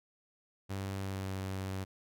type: tone with pitch glide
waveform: sawtooth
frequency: 97.3 to 95.52 Hz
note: G2 to G2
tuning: -12 to -44 cents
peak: -32 dBFS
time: 0.69-1.85 s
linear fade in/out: 20 ms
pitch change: -32 cents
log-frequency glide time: 0.97-1.33 s
effects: none